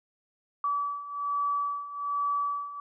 sine beating tone pair, 1148 / 1149.2 Hz, D6 / D6, -40 / -38 cents, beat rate 1.2 Hz, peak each -33 / -29 dBFS, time 0.64-2.8 s, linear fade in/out 2 ms, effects none

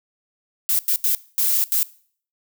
violet noise bursts at uneven times, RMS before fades -19 dBFS, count 5, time 0.69-0.79 / 0.88-0.96 / 1.04-1.15 / 1.38-1.64 / 1.72-1.83 s, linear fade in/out 0 ms, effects noise-tail reverb RT60 0.5 s tail -20 dB re dry

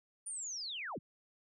sine linear sweep, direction down, 9500 to 57.2 Hz, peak -39 dBFS, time 0.26-0.99 s, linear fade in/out 10 ms, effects none

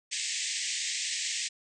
white band-pass noise, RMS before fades -33 dBFS, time 0.11-1.49 s, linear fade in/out 20 ms, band 1800 to 8300 Hz, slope 96 dB/octave, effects none

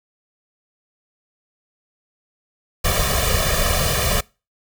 pink noise with comb filter, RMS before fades -19 dBFS, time 2.84-4.21 s, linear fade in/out 10 ms, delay 1.7 ms, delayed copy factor +1, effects noise-tail reverb RT60 0.3 s tail -24 dB re dry

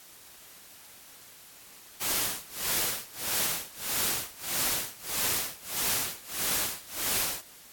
white noise with tremolo, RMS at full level -27 dBFS, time 2-7.42 s, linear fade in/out 20 ms, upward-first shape sine, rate 1.6 Hz, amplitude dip 95%, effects white hiss -51 dBFS RMS until 7.72 s + AAC 64 kbps

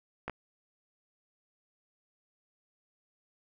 clicks, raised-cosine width 0.5 ms, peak -21 dBFS, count 2, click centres 0.28 / 0.297 s, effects none

